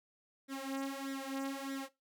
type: tone with flanger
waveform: sawtooth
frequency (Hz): 271.6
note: C#4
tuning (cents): -35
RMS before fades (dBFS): -40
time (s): 0.48-1.89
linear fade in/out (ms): 50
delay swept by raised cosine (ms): 0.53 to 3.83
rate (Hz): 1.6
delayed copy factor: +0.8
effects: noise-tail reverb RT60 0.2 s tail -18 dB re dry